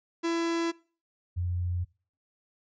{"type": "tone pair in turn", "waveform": ["45% pulse", "sine"], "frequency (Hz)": [334.6, 88.62], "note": ["E4", "F2"], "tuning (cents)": [26, 26], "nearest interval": "octave + major seventh", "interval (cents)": 2300, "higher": "first", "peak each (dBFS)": [-26, -27], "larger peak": "first", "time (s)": [[0.23, 0.72], [1.36, 1.85]], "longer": "neither", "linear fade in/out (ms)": 20, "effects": ["noise-tail reverb RT60 0.4 s tail -23 dB re dry", "resampled to 16000 Hz"]}